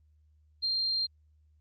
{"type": "tone", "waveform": "sine", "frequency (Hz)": 4186, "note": "C8", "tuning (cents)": 0, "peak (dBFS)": -27, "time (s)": [0.62, 1.07], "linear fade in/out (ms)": 20, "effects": ["added 76 Hz sine -61 dBFS peak until 1.6 s", "Opus 24 kbps"]}